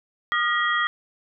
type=tone cluster; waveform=sine; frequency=1224 / 1407 / 1903 / 3252 Hz; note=D#6 / F6 / A#6 / G#7; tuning=-29 / +12 / +35 / -37 cents; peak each=-24 / -29 / -23 / -30 dBFS; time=0.32-0.87 s; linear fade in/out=0 ms; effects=none